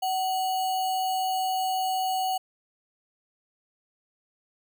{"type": "tone with sample-and-hold", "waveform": "sine", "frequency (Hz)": 752, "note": "F#5", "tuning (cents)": 28, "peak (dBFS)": -24, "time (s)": [0.02, 2.38], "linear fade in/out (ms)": 10, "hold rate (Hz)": 3675, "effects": []}